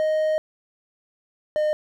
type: tone pair in turn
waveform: triangle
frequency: 622.3 / 609.1 Hz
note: D#5 / D#5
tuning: 0 / -37 cents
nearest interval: unison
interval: 37 cents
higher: first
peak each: -17 dBFS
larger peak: neither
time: 0-0.38 / 1.56-1.73 s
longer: first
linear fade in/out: 0 ms
effects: none